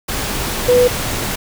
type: tone in noise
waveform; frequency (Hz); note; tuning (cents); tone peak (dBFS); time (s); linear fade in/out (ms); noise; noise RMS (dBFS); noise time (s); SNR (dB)
sine; 493.9; B4; 0; -8; 0.68-0.88; 10; pink; -21; 0.08-1.36; +10
effects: none